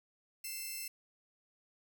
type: tone pair together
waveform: 5% pulse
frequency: 2105 / 2662 Hz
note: C7 / E7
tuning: +10 / +16 cents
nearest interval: major third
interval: 406 cents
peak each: -36 / -32 dBFS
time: 0.44-0.88 s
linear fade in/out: 5 ms
effects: none